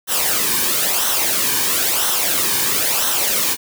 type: noise with flanger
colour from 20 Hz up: white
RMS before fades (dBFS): -18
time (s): 0.07-3.57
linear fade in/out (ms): 50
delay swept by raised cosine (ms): 0.42 to 1.52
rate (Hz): 1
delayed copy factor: -0.6
effects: none